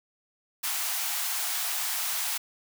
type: high-pass noise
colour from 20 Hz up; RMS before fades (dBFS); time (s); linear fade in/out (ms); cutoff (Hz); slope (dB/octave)
white; -30; 0.63-2.38; 10; 660; 96
effects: none